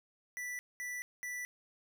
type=tone bursts; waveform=square; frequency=1972 Hz; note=B6; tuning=3 cents flat; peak=-39 dBFS; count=3; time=0.37-1.45 s; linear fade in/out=0 ms; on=220 ms; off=210 ms; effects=none